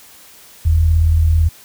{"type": "tone pair together", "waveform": "sine", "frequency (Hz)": [42.86, 80.9], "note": ["F1", "E2"], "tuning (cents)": [-32, -32], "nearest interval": "major seventh", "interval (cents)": 1100, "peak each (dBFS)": [-18, -10], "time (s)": [0.65, 1.49], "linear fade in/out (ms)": 10, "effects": ["white hiss -43 dBFS RMS until 1.64 s"]}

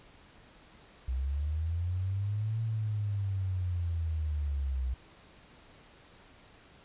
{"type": "linear two-way sweep", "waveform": "sine", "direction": "up then down", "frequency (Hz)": [61.9, 112.9, 61.9], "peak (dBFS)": -29, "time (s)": [1.08, 4.94], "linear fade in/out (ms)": 5, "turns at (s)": 2.61, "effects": ["pink hiss -57 dBFS RMS until 6.84 s", "resampled to 8000 Hz"]}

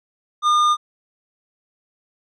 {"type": "tone with tanh clipping", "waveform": "triangle", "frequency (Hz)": 1212, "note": "D#6", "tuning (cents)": -46, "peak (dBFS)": -15, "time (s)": [0.42, 0.77], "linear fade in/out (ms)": 50, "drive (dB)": 14, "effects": []}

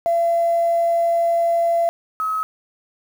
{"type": "tone pair in turn", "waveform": "sine", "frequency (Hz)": [678, 1279.9], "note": ["E5", "D#6"], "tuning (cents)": [49, 49], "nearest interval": "major seventh", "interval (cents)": 1100, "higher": "second", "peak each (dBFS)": [-14, -19], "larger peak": "first", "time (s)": [[0.06, 1.89], [2.2, 2.43]], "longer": "first", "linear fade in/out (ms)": 0, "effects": ["tanh soft clip ceiling -11 dBFS", "7-bit"]}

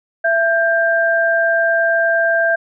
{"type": "tone pair together", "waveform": "sine", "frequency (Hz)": [667.3, 1587], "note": ["E5", "G6"], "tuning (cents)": [21, 21], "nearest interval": "octave + minor third", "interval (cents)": 1500, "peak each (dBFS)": -15, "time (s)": [0.24, 2.56], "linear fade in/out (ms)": 10, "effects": []}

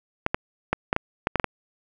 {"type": "clicks", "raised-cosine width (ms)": 0.5, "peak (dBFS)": -6, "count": 9, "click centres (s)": [0.264, 0.345, 0.73, 0.929, 0.964, 1.271, 1.357, 1.398, 1.443], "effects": []}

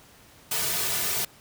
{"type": "noise with comb filter", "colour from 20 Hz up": "white", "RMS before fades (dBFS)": -27, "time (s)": [0.51, 1.25], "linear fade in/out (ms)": 5, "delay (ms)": 3.7, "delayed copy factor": -0.8, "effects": ["pink hiss -53 dBFS RMS until 1.4 s", "high-pass 60 Hz 12 dB/octave"]}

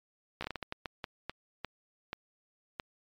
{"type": "slowing click train", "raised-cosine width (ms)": 0.3, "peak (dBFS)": -20, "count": 14, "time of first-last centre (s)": [0.41, 2.798], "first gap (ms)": 14, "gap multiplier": 1.38, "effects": ["MP3 96 kbps"]}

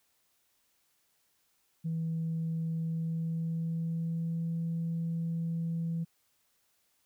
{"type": "tone with pitch glide", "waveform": "sine", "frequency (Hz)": [163, 165.95], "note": ["E3", "E3"], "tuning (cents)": [-19, 12], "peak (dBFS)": -29, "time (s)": [1.84, 6.05], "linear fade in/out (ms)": 20, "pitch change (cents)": 31, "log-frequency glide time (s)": [2.8, 4.51], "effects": ["tanh soft clip ceiling -27 dBFS", "white hiss -73 dBFS RMS until 7.05 s"]}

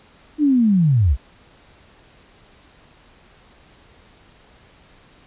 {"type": "linear sweep", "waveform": "sine", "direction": "down", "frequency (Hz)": [309.7, 55], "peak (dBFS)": -12, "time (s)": [0.38, 1.17], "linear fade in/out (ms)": 50, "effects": ["pink hiss -51 dBFS RMS until 5.26 s", "resampled to 8000 Hz"]}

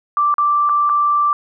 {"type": "tone with dropouts", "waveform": "sine", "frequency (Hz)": 1173, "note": "D6", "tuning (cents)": -2, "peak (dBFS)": -12, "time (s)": [0.17, 1.33], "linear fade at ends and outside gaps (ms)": 1, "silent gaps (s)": [[0.341, 0.382], [0.691, 0.695], [0.893, 0.897]], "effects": []}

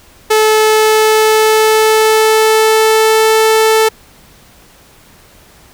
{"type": "tone with pitch glide", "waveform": "sawtooth", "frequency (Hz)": [433.7, 440.3], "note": ["A4", "A4"], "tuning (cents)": [-25, 1], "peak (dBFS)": -3, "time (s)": [0.3, 3.89], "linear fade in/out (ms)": 10, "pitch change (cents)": 26, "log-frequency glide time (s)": [0.59, 3.31], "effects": ["pink hiss -43 dBFS RMS until 5.73 s"]}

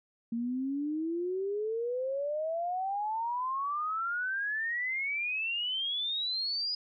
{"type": "exponential sweep", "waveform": "sine", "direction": "up", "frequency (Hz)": [228.2, 4978], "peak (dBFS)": -30, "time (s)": [0.32, 6.75], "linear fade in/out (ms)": 5, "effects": []}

